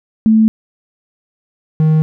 sine / triangle tone pair in turn, 220 / 156.51 Hz, A3 / D#3, 0 / +11 cents, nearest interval tritone, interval 589 cents, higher first, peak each -6 dBFS, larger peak neither, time 0.26-0.48 / 1.8-2.02 s, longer neither, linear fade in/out 0 ms, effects none

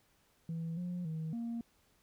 sine tone with pitch steps, 164.7 / 177.6 / 159.2 / 233.2 Hz, E3 / F3 / D#3 / A#3, -1 / +29 / +40 / +1 cents, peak -34 dBFS, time 0.49-1.61 s, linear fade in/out 2 ms, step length 280 ms, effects tanh soft clip ceiling -34 dBFS + pink hiss -71 dBFS RMS until 2.02 s

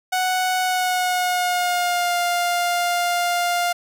sawtooth tone with pitch glide, 740 to 701.7 Hz, F#5 to F5, 0 to +8 cents, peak -15 dBFS, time 0.12-3.73 s, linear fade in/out 10 ms, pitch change -92 cents, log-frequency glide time 0.61-2.18 s, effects none

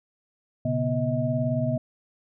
sine tone cluster, 120.6 / 138.9 / 243.4 / 633 Hz, B2 / C#3 / B3 / D#5, -41 / +4 / -25 / +30 cents, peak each -28 dBFS, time 0.65-1.78 s, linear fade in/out 5 ms, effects none

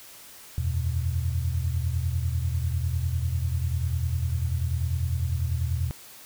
sine chord, E suspended second, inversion none, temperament equal, 82.41 / 92.5 / 123.47 Hz, E2 / F#2 / B2, 0 / 0 / 0 cents, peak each -26 / -31 / -29 dBFS, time 0.58-5.91 s, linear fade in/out 0 ms, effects white hiss -47 dBFS RMS until 6.25 s

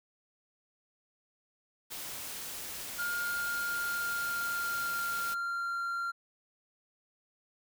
white noise, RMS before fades -41 dBFS, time 1.9-5.35 s, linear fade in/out 20 ms
triangle tone with pitch glide, 1415 to 1381.9 Hz, F6 to F6, +22 to -19 cents, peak -30 dBFS, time 2.98-6.12 s, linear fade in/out 20 ms, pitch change -41 cents, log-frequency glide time 3.14-5.78 s
effects none

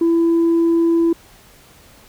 sine tone, 334.2 Hz, E4, 24 cents sharp, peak -10 dBFS, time 0.01-1.13 s, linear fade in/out 5 ms, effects tanh soft clip ceiling -10 dBFS + pink hiss -47 dBFS RMS until 2.08 s

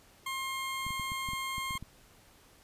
20% pulse tone, 1066 Hz, C6, 32 cents sharp, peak -29 dBFS, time 0.26-1.78 s, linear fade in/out 5 ms
clicks, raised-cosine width 5 ms, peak -30 dBFS, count 10, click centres 0.866 / 0.906 / 0.997 / 1.119 / 1.288 / 1.334 / 1.582 / 1.708 / 1.754 / 1.826 s
effects pink hiss -60 dBFS RMS until 2.63 s + resampled to 32000 Hz

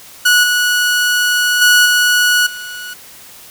sawtooth tone with level steps, 1466 Hz, F#6, 16 cents flat, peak -4 / -8 / -3 / -6 / -22 dBFS, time 0.25-2.94 s, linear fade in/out 10 ms, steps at 0.43 / 1.61 / 1.85 / 2.46 s, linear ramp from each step 10 ms, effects white hiss -38 dBFS RMS until 3.5 s

